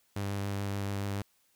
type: tone with vibrato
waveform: sawtooth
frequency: 99.8 Hz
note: G2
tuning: 32 cents sharp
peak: -28 dBFS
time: 0.16-1.22 s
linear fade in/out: 5 ms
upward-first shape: sine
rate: 7 Hz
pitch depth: 12 cents each way
effects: white hiss -70 dBFS RMS until 1.55 s